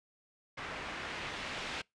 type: noise with low-pass filter sweep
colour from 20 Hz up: white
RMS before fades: -41 dBFS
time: 0.57-1.82 s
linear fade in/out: 10 ms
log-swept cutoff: 1900 to 3100 Hz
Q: 0.97
effects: noise-tail reverb RT60 0.2 s tail -26 dB re dry + resampled to 22050 Hz